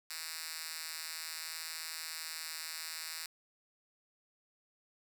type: tone with high-pass filter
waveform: 5% pulse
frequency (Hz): 160.6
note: E3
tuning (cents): -45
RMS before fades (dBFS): -43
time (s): 0.1-3.26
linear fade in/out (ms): 2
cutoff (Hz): 3400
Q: 0.76
effects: none